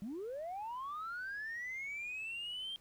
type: linear sweep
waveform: sine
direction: up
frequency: 186.2 to 3200 Hz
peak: -38 dBFS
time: 0.02-2.76 s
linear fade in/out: 0 ms
effects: tanh soft clip ceiling -37 dBFS + pink hiss -67 dBFS RMS until 2.8 s